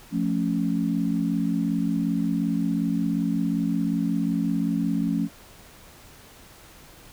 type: chord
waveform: sine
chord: F augmented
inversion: none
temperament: equal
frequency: 174.61 / 220 / 277.2 Hz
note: F3 / A3 / C#4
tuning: 0 / 0 / 0 cents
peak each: -26 dBFS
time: 0.11-5.29 s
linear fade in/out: 50 ms
effects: pink hiss -49 dBFS RMS until 7.12 s